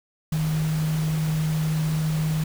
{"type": "tone in noise", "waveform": "sine", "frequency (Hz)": 156.4, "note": "D#3", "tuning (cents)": 9, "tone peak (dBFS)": -21, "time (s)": [0.32, 2.44], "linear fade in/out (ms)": 5, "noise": "pink", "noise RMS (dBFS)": -36, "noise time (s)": [0.32, 2.44], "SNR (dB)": 12, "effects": []}